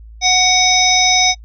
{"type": "harmonic tone with a mistuned harmonic", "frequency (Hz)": 747, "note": "F#5", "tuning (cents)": 16, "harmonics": [1, 3, 5, 7, 8], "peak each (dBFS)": [-16, -16, -16, -16, -16], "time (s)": [0.21, 1.35], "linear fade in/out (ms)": 50, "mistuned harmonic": 1, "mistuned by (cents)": -27, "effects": ["noise-tail reverb RT60 0.1 s tail -25 dB re dry", "added 55 Hz sine -34 dBFS peak until 1.44 s"]}